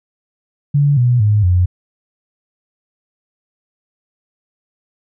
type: tone with pitch steps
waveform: sine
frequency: 143.5 / 122.78 / 105.05 / 89.88 Hz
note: D3 / B2 / G#2 / F#2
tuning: -40 / -10 / +20 / -50 cents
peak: -9 dBFS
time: 0.74-1.66 s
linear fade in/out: 10 ms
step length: 230 ms
effects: none

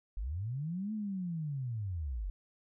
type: linear two-way sweep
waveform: sine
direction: up then down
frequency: 41.9 to 219.6 to 41.9 Hz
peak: -34 dBFS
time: 0.17-2.3 s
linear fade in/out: 0 ms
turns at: 0.93 s
effects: none

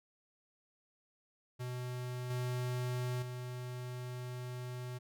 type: tone with level steps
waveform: square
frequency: 124.7 Hz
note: B2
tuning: 17 cents sharp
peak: -39 / -35 / -41 dBFS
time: 1.59-4.99 s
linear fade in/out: 20 ms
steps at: 2.3 / 3.22 s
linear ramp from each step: 5 ms
effects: none

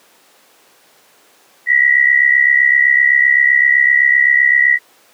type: tone pair together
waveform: sine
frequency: 1907.7 / 1975.5 Hz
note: A#6 / B6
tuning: +40 / 0 cents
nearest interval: minor second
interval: 60 cents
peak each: -11 dBFS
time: 1.66-4.79 s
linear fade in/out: 50 ms
effects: pink hiss -49 dBFS RMS until 5.13 s + high-pass 400 Hz 12 dB/octave

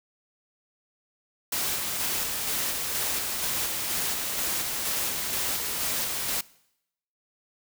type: noise with tremolo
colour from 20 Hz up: white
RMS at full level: -28 dBFS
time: 1.52-6.41 s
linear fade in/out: 5 ms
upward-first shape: square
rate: 2.1 Hz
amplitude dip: 25%
effects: noise-tail reverb RT60 0.8 s tail -22 dB re dry

